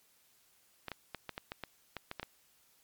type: clicks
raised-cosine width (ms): 0.3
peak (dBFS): -23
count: 11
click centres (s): 0.883 / 0.917 / 1.147 / 1.293 / 1.379 / 1.519 / 1.637 / 1.967 / 2.114 / 2.197 / 2.23
effects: white hiss -68 dBFS RMS until 2.83 s + MP3 96 kbps